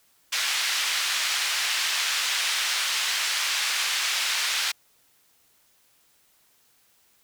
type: band-pass noise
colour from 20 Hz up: white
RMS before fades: -26 dBFS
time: 0.32-4.72 s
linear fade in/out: 10 ms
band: 1500 to 4500 Hz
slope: 12 dB/octave
effects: white hiss -63 dBFS RMS until 7.23 s